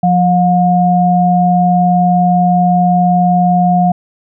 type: tone pair together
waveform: sine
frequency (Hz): 177.75 / 717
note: F3 / F5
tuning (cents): +31 / +45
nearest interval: 2 octaves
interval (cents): 2414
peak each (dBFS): -10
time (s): 0.03-3.92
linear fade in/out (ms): 5
effects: none